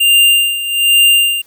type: tone with tremolo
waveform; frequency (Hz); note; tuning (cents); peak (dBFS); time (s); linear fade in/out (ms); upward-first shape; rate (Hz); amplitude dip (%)
square; 2794; F7; 0; -6; 0-1.42; 10; sine; 1.2; 75
effects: white hiss -50 dBFS RMS until 1.46 s